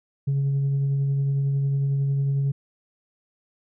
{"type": "tone with tremolo", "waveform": "sine", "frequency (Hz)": 138.59, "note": "C#3", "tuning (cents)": 0, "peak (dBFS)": -17, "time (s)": [0.27, 2.52], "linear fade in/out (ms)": 10, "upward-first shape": "triangle", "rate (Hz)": 11, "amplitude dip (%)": 25, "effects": ["tanh soft clip ceiling -18 dBFS"]}